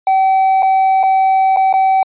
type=tone with dropouts; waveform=triangle; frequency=766 Hz; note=G5; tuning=40 cents flat; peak=-7 dBFS; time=0.07-2.03 s; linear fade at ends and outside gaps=2 ms; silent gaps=0.624-0.629 / 1.031-1.035 / 1.563-1.57 / 1.728-1.738 s; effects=resampled to 8000 Hz